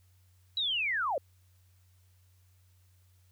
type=linear sweep; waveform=sine; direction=down; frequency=3951 to 493.9 Hz; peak=-28 dBFS; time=0.57-1.18 s; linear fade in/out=2 ms; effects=added 91 Hz sine -61 dBFS peak until 3.31 s + white hiss -72 dBFS RMS until 3.31 s